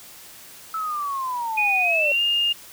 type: linear sweep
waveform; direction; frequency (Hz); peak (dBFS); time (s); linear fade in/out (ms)
sine; down; 1318.5 to 566; -24; 0.74-2.12; 2
type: tone with pitch glide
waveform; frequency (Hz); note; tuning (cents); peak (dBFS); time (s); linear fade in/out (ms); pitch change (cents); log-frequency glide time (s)
sine; 2472 to 2823; D#7 to F7; -12 to +18; -18; 1.57-2.53; 10; +230; 1.81-2.22
effects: white hiss -44 dBFS RMS until 2.72 s